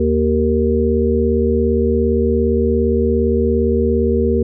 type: harmonic tone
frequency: 77.4 Hz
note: D#2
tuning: 9 cents flat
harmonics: 1 / 3 / 5 / 6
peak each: -18 / -18 / -18 / -18 dBFS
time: 0-4.43 s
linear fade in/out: 5 ms
effects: none